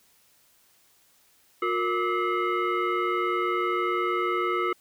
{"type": "tone with frequency modulation", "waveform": "sine", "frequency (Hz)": 466.2, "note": "A#4", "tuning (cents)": 0, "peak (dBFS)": -23, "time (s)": [1.62, 4.73], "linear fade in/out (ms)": 5, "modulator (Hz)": 826, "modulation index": 1.8, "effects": ["white hiss -62 dBFS RMS until 4.8 s"]}